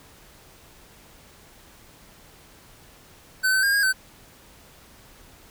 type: tone with pitch steps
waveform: square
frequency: 1521 / 1530 / 1612 / 1633 / 1530 Hz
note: F#6 / G6 / G6 / G#6 / G6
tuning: +47 / -42 / +48 / -30 / -42 cents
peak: -19 dBFS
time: 3.43-3.93 s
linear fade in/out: 20 ms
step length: 100 ms
effects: pink hiss -51 dBFS RMS until 5.5 s